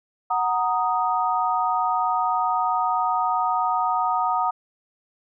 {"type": "chord", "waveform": "sine", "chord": "D# minor", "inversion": "first", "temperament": "equal", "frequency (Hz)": [740, 932.3, 1244.5], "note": ["F#5", "A#5", "D#6"], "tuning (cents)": [0, 0, 0], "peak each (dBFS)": [-24, -24, -24], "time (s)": [0.3, 4.51], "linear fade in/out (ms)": 10, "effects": []}